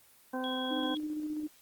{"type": "harmonic tone", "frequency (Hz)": 257.4, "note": "C4", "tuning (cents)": -28, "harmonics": [1, 2, 3, 4, 6], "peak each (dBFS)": [-35, -38, -40, -41, -43], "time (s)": [0.33, 0.95], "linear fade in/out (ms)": 10}
{"type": "tone", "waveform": "sine", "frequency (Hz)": 3322, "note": "G#7", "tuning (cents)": 0, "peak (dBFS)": -37, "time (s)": [0.44, 0.97], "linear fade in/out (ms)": 0}
{"type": "tone with tremolo", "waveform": "sine", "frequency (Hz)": 304.1, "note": "D#4", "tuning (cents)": -40, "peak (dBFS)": -32, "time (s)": [0.7, 1.48], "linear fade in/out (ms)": 20, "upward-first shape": "square", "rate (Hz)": 15, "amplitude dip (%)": 30}
{"effects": ["white hiss -61 dBFS RMS until 1.61 s", "Opus 24 kbps"]}